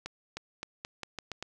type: accelerating click train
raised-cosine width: 0.2 ms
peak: -20 dBFS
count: 8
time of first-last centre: 0.06-1.426 s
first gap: 310 ms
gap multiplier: 0.84
effects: none